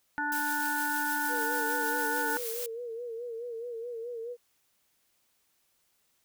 harmonic tone, 293.7 Hz, D4, in tune, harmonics 1 / 3 / 5 / 6, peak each -38 / -33 / -31 / -40 dBFS, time 0.18-2.37 s, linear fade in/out 0 ms
blue noise with tremolo, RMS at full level -36 dBFS, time 0.32-2.66 s, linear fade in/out 0 ms, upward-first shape triangle, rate 6.6 Hz, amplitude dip 30%
sine tone with vibrato, 469.3 Hz, A#4, 12 cents sharp, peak -35 dBFS, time 1.28-4.37 s, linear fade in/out 50 ms, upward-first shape sine, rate 4.7 Hz, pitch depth 74 cents each way
effects white hiss -72 dBFS RMS until 6.24 s

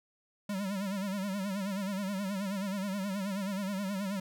square tone with vibrato, 196.4 Hz, G3, 4 cents sharp, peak -33 dBFS, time 0.49-4.2 s, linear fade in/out 5 ms, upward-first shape sine, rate 9.4 Hz, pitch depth 92 cents each way, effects none

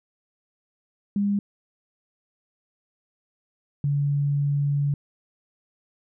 sine tone pair in turn, 202.1 / 142.91 Hz, G#3 / D3, -47 / -47 cents, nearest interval tritone, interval 600 cents, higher first, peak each -20 dBFS, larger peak neither, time 1.16-1.39 / 3.84-4.94 s, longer second, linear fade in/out 2 ms, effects none

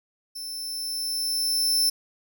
sawtooth tone with level ramp, 5320 Hz, E8, 15 cents sharp, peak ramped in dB -31 to -16 dBFS, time 0.35-1.9 s, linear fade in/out 10 ms, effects none

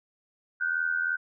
sine tone pair together, 1450 / 1532.9 Hz, F#6 / G6, -35 / -39 cents, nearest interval minor second, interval 96 cents, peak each -28 dBFS, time 0.6-1.17 s, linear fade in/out 20 ms, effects none

